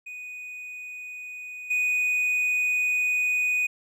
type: tone with level steps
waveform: triangle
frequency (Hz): 2483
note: D#7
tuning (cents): -4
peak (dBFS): -34 / -20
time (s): 0.06-3.67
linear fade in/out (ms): 10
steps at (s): 1.7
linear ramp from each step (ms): 10
effects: none